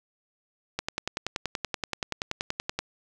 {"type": "click train", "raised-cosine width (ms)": 0.2, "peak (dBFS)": -11, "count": 22, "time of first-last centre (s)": [0.79, 2.79], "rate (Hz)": 10.5, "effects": []}